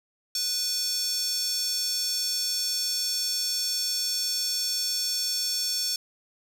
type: tone with high-pass filter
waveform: square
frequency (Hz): 493.9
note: B4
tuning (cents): 0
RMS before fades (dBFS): -28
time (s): 0.35-5.96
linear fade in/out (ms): 2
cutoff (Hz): 5200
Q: 4.7
effects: none